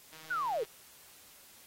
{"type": "click train", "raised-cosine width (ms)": 0.2, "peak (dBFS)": -34, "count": 83, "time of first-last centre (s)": [0.13, 0.649], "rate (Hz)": 158}
{"type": "linear sweep", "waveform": "sine", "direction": "down", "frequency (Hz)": [1533, 392], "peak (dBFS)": -30, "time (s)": [0.3, 0.64], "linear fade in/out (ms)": 10}
{"effects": ["white hiss -57 dBFS RMS until 1.66 s", "AAC 48 kbps"]}